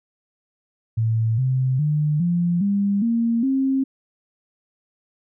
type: tone with pitch steps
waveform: sine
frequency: 112.5 / 129.98 / 150.17 / 173.5 / 200.5 / 231.6 / 267.6 Hz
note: A2 / C3 / D3 / F3 / G3 / A#3 / C4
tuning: +39 / -11 / +39 / -11 / +39 / -11 / +39 cents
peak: -17 dBFS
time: 0.97-3.84 s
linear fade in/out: 10 ms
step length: 410 ms
effects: none